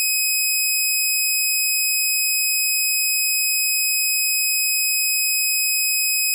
10% pulse tone, 2532 Hz, D#7, 30 cents sharp, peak -9 dBFS, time 0-6.34 s, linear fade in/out 0 ms, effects none

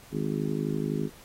harmonic tone, 51.91 Hz, G#1, in tune, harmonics 3 / 4 / 5 / 6 / 7 / 8, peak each -31 / -33 / -33 / -37 / -35 / -36 dBFS, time 0.11-1.1 s, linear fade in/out 50 ms, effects pink hiss -52 dBFS RMS until 1.24 s + AAC 48 kbps

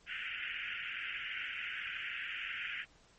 white band-pass noise, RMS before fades -41 dBFS, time 0.06-2.86 s, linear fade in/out 50 ms, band 1400 to 3000 Hz, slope 96 dB/octave, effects pink hiss -65 dBFS RMS until 3.18 s + MP3 32 kbps

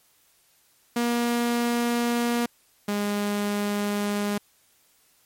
sawtooth tone pair in turn, 237.8 / 205.2 Hz, A#3 / G#3, +35 / -21 cents, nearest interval minor third, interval 256 cents, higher first, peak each -18 / -20 dBFS, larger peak first, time 0.96-2.46 / 2.88-4.38 s, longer neither, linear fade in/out 5 ms, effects white hiss -62 dBFS RMS until 5.25 s + MP3 64 kbps

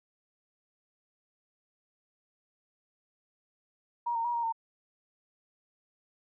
sine tone with pitch steps, 949 / 918 / 956 / 938 / 910 Hz, A#5 / A#5 / A#5 / A#5 / A#5, +31 / -27 / +43 / +11 / -42 cents, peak -28 dBFS, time 4.06-4.525 s, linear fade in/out 10 ms, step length 93 ms, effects none

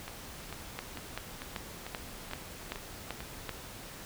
two click trains, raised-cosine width 0.3 ms, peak -24 / -19 dBFS, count 8 / 8, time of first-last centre 0.08-3.205 / 0.79-3.493 s, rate 2.24 / 2.59 Hz, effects pink hiss -46 dBFS RMS until 4.05 s

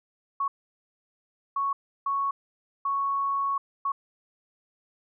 sine tone bursts at uneven times, 1108.7 Hz, C#6, in tune, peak -24 dBFS, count 5, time 0.4-0.48 / 1.56-1.73 / 2.06-2.31 / 2.85-3.58 / 3.85-3.92 s, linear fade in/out 5 ms, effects none

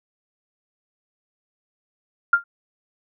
sine tone with exponential decay, 1396.9 Hz, F6, in tune, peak -8 dBFS, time 2.33-2.44 s, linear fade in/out 5 ms, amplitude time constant 22 ms, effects none

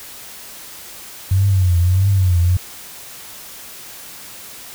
sine tone with vibrato, 92.5 Hz, F#2, in tune, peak -11 dBFS, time 1.31-2.57 s, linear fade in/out 5 ms, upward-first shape triangle, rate 1.6 Hz, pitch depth 140 cents each way, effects white hiss -36 dBFS RMS until 4.74 s

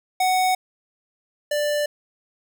square tone pair in turn, 743 / 589.7 Hz, F#5 / D5, +7 / +7 cents, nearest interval major third, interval 400 cents, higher first, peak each -18 / -21 dBFS, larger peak first, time 0.2-0.55 / 1.51-1.86 s, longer neither, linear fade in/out 5 ms, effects none

